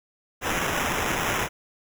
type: noise with sample-and-hold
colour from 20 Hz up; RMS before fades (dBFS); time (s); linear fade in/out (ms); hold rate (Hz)
blue; -26; 0.41-1.49; 50; 4410
effects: none